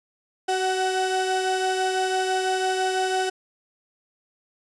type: tone pair together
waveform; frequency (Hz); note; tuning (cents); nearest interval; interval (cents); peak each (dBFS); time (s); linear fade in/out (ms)
35% pulse; 376.5 / 747; F#4 / F#5; +30 / +16; octave; 1186; -23; 0.48-3.3; 10
effects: resampled to 22050 Hz